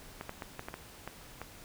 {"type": "clicks", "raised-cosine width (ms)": 0.5, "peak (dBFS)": -24, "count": 8, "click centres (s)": [0.211, 0.294, 0.422, 0.594, 0.685, 0.741, 1.076, 1.416], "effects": ["pink hiss -52 dBFS RMS until 1.64 s"]}